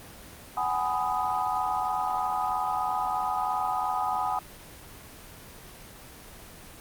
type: chord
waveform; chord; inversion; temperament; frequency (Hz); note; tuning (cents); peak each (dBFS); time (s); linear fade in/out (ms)
sine; G# minor seventh; third; just; 747.5 / 830.6 / 996.7 / 1245.9; F#5 / G#5 / B5 / D#6; +17 / 0 / +16 / +2; -30 / -30 / -31 / -31; 0.57-4.39; 2
effects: pink hiss -46 dBFS RMS until 6.8 s + Opus 24 kbps